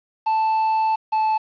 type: tone pair in turn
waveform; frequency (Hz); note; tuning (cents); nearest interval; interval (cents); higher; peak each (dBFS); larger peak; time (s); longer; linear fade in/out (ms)
triangle; 880 / 871.9; A5 / A5; 0 / -16; unison; 16; first; -15; neither; 0.26-0.96 / 1.12-1.38; first; 10
effects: resampled to 11025 Hz + 8-bit